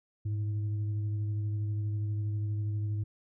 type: tone with frequency modulation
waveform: sine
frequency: 103.83 Hz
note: G#2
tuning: in tune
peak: -29 dBFS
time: 0.25-3.04 s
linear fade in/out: 10 ms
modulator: 220 Hz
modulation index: 0.24
effects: none